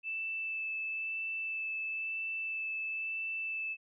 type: tone with vibrato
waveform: sine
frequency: 2637 Hz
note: E7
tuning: in tune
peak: -34 dBFS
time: 0.03-3.77 s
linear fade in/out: 50 ms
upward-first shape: sine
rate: 1 Hz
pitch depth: 10 cents each way
effects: none